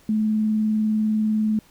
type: tone with vibrato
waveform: sine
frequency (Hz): 215.7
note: A3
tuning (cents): -34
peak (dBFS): -18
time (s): 0.09-1.59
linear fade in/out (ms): 2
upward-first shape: sine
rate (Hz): 20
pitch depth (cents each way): 25
effects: pink hiss -55 dBFS RMS until 1.7 s